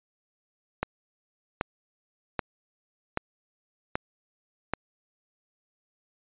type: click train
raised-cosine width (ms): 0.5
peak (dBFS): -11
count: 6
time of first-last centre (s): 0.83-4.736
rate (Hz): 1.28
effects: resampled to 8000 Hz